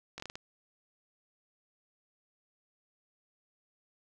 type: slowing click train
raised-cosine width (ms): 0.2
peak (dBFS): -24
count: 6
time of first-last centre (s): 0.18-0.355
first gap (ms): 19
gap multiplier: 1.31
effects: none